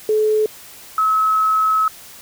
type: tone pair in turn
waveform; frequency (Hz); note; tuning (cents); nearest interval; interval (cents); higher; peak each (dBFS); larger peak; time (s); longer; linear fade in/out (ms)
sine; 430 / 1288.5; A4 / E6; -40 / -40; octave + perfect fifth; 1900; second; -13; neither; 0.09-0.46 / 0.98-1.88; second; 2
effects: white hiss -40 dBFS RMS until 2.21 s